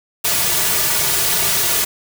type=noise with comb filter; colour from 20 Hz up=white; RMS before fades=-17 dBFS; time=0.24-1.85 s; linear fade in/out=10 ms; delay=3.8 ms; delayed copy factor=-0.9; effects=none